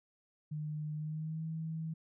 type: tone with pitch glide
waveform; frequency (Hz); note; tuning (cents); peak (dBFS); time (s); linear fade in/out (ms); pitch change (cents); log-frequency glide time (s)
sine; 152 to 160.57; D#3 to E3; -40 to -45; -36; 0.51-1.94; 10; +95; 0.95-1.44
effects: none